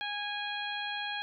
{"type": "harmonic tone", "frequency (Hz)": 824, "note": "G#5", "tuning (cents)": -14, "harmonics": [1, 2, 3, 4, 5], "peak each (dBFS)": [-39, -38, -41, -39, -45], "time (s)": [0.01, 1.22], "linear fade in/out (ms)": 0, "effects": []}